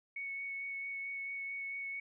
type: tone with vibrato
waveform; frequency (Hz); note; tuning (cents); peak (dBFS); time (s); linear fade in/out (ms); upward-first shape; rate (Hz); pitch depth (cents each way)
sine; 2217; C#7; 0; -38; 0.16-2; 5; sine; 4.5; 10
effects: none